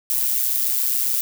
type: noise with amplitude modulation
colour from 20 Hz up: violet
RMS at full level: -18 dBFS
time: 0.1-1.21 s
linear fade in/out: 0 ms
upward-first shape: sine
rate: 127 Hz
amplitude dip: 65%
effects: none

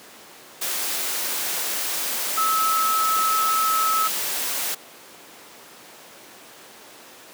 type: tone in noise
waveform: sine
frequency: 1297 Hz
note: E6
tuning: 28 cents flat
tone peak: -19 dBFS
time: 2.37-4.08 s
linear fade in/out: 10 ms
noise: white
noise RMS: -26 dBFS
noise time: 0.61-4.75 s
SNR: +4 dB
effects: pink hiss -44 dBFS RMS until 7.33 s + high-pass 300 Hz 12 dB/octave

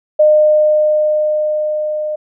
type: tone with level ramp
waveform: sine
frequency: 609 Hz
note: D#5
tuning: 37 cents flat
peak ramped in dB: -5 to -17 dBFS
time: 0.19-2.16 s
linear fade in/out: 10 ms
effects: none

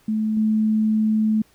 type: tone with level steps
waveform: sine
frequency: 216.9 Hz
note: A3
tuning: 25 cents flat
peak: -19 / -16 dBFS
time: 0.08-1.42 s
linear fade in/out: 5 ms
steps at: 0.37 s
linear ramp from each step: 2 ms
effects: pink hiss -58 dBFS RMS until 1.54 s

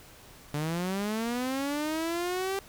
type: linear sweep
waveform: sawtooth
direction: up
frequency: 144.4 to 394.4 Hz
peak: -25 dBFS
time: 0.54-2.59 s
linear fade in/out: 0 ms
effects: pink hiss -52 dBFS RMS until 2.68 s

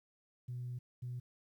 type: tone bursts at uneven times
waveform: sine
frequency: 123.5 Hz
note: B2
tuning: in tune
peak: -38 dBFS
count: 2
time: 0.48-0.79 / 1.02-1.2 s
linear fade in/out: 10 ms
effects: tanh soft clip ceiling -35 dBFS + 12-bit

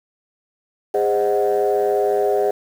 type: chord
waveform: sine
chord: Ab dominant seventh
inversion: none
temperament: equal with one note detuned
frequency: 408.9 / 523.3 / 622.3 / 740 Hz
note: Ab4 / C5 / Eb5 / Gb5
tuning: -27 / 0 / 0 / 0 cents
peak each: -17 / -22 / -22 / -22 dBFS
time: 0.94-2.51 s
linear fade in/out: 5 ms
effects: tanh soft clip ceiling -9 dBFS + 7-bit

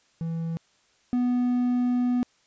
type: tone pair in turn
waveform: triangle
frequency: 164.81 / 246.5 Hz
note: E3 / B3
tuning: 0 / -3 cents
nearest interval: perfect fifth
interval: 697 cents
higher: second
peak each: -25 / -19 dBFS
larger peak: second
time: 0.21-0.57 / 1.13-2.23 s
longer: second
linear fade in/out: 0 ms
effects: white hiss -64 dBFS RMS until 2.46 s + resampled to 16000 Hz

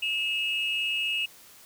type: tone pair together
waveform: sine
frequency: 2613 / 2857 Hz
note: E7 / F7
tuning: -16 / +39 cents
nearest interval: major second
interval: 155 cents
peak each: -27 dBFS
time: 0.02-1.26 s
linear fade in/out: 10 ms
effects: tanh soft clip ceiling -21 dBFS + white hiss -52 dBFS RMS until 1.65 s

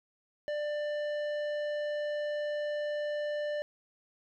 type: tone with tanh clipping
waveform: sine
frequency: 593 Hz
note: D5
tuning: 17 cents sharp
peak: -33 dBFS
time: 0.48-3.62 s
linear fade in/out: 0 ms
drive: 12 dB
effects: none

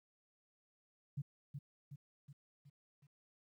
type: tone with echo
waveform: sine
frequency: 141.2 Hz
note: C#3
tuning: 32 cents sharp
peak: -37 dBFS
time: 1.17-1.22 s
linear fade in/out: 10 ms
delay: 370 ms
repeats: 5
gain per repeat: -5 dB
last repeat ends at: 3.07 s
effects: 13-bit

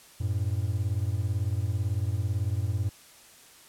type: beating tone pair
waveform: triangle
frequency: 92.5 / 110.5 Hz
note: F#2 / A2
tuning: 0 / +8 cents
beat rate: 18 Hz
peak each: -26 / -27 dBFS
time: 0.2-2.9 s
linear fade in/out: 10 ms
effects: white hiss -53 dBFS RMS until 3.68 s + low-pass 12000 Hz 12 dB/octave

